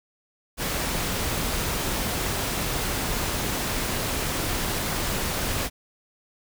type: noise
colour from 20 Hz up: pink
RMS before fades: -27 dBFS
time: 0.57-5.7 s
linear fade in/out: 50 ms
effects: none